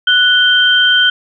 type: tone pair together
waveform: sine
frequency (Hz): 1480 / 3136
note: F#6 / G7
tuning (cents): 0 / 0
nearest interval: octave + minor second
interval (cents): 1300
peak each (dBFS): -10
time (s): 0.07-1.1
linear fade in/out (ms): 5
effects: none